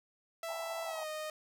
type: tone with pitch glide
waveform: sawtooth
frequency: 662 to 617.7 Hz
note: E5 to D#5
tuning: +7 to -13 cents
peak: -34 dBFS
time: 0.43-1.3 s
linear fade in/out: 2 ms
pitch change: -120 cents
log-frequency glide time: 0.85-1.07 s
type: band-pass noise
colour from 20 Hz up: pink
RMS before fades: -46 dBFS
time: 0.48-1.04 s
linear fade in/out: 10 ms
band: 690 to 900 Hz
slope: 48 dB/octave
effects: none